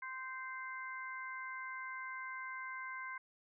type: harmonic tone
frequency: 520 Hz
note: C5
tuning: 11 cents flat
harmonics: 2 / 3 / 4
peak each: -46 / -46 / -47 dBFS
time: 0.02-3.18 s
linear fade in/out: 5 ms
effects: none